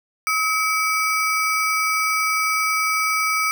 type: ring-modulated tone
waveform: square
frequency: 1785 Hz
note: A6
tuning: 24 cents sharp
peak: -16 dBFS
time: 0.27-3.51 s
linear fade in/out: 0 ms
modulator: 504 Hz
effects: none